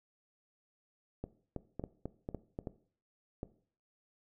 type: clicks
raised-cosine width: 2 ms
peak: -25 dBFS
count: 10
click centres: 1.24 / 1.563 / 1.796 / 1.839 / 2.056 / 2.289 / 2.347 / 2.589 / 2.672 / 3.431 s
effects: noise-tail reverb RT60 0.5 s tail -17 dB re dry